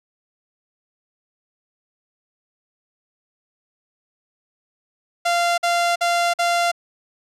sawtooth tone bursts, 692 Hz, F5, 16 cents flat, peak -13 dBFS, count 4, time 5.25-6.717 s, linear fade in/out 10 ms, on 330 ms, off 49 ms, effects low-pass 9000 Hz 12 dB/octave

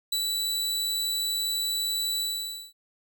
sawtooth tone with ADSR envelope, 3951 Hz, B7, in tune, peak -21 dBFS, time 0.12-2.73 s, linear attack 5 ms, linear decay 71 ms, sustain -2 dB, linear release 530 ms, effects none

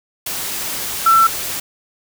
sine tone in noise, 1339 Hz, E6, 27 cents sharp, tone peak -8 dBFS, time 1.06-1.27 s, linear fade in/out 5 ms, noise white, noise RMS -24 dBFS, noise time 0.26-1.6 s, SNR +13 dB, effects none

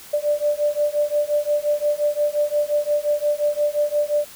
sine beating tone pair, 587.3 / 593 Hz, D5 / D5, 0 / +17 cents, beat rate 5.7 Hz, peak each -21 dBFS, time 0.13-4.25 s, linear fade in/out 10 ms, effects white hiss -42 dBFS RMS until 4.35 s

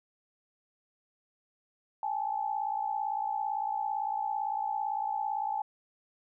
sine tone pair together, 806.2 / 864 Hz, G5 / A5, +48 / -32 cents, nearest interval minor second, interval 120 cents, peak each -33 / -32 dBFS, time 2.03-5.62 s, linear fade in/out 2 ms, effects none

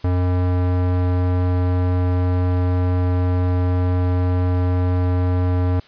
square tone with low-pass filter, 90.2 Hz, F#2, 44 cents flat, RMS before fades -18 dBFS, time 0.04-5.8 s, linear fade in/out 5 ms, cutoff 1200 Hz, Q 0.63, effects white hiss -48 dBFS RMS until 5.87 s + resampled to 11025 Hz

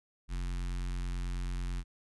square tone with notch filter, 44.58 Hz, F1, 36 cents sharp, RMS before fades -35 dBFS, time 0.28-1.84 s, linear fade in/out 50 ms, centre 550 Hz, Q 0.58, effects resampled to 24000 Hz

